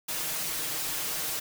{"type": "noise with comb filter", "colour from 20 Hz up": "white", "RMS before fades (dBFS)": -32, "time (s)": [0.08, 1.4], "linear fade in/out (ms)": 10, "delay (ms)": 6.4, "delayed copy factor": 0.75, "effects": []}